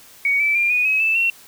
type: tone with pitch steps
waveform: sine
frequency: 2242 / 2316 / 2392 / 2470 / 2552 / 2636 / 2722 Hz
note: C#7 / D7 / D7 / D#7 / D#7 / E7 / F7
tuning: +19 / -25 / +31 / -13 / +43 / -1 / -45 cents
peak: -15 dBFS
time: 0.25-1.3 s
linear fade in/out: 2 ms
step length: 150 ms
effects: white hiss -46 dBFS RMS until 1.47 s